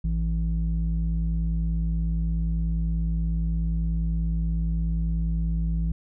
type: tone with low-pass filter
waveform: square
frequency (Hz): 55.2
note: A1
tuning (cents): +6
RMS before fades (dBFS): -25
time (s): 0.04-5.92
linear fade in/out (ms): 5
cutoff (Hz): 140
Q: 4.6
effects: none